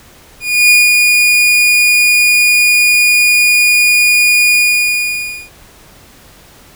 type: tone with ADSR envelope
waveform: 40% pulse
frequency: 2445 Hz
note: D#7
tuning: 31 cents flat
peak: -3 dBFS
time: 0.4-5.5 s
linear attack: 300 ms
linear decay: 190 ms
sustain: -3 dB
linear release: 960 ms
effects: pink hiss -41 dBFS RMS until 6.75 s